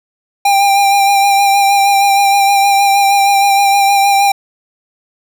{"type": "tone with vibrato", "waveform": "square", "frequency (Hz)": 796, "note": "G5", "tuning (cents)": 26, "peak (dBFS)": -8, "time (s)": [0.45, 4.32], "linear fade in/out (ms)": 5, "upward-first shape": "sine", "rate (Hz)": 6.4, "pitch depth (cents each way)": 23, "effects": []}